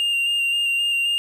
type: tone with vibrato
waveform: triangle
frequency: 2794 Hz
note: F7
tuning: in tune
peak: -17 dBFS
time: 0-1.18 s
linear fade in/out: 0 ms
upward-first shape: square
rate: 3.8 Hz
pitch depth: 15 cents each way
effects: none